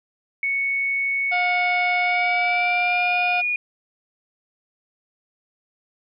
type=tone with pitch glide; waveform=sine; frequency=2217 to 2446 Hz; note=C#7 to D#7; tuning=0 to -30 cents; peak=-20 dBFS; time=0.43-3.56 s; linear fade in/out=2 ms; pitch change=+170 cents; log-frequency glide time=2.02-3.17 s
type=harmonic tone; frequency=715 Hz; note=F5; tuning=41 cents sharp; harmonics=1 / 2 / 4 / 5 / 6 / 7; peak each=-22 / -31 / -37 / -39 / -44 / -43 dBFS; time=1.31-3.42 s; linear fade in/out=20 ms
effects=none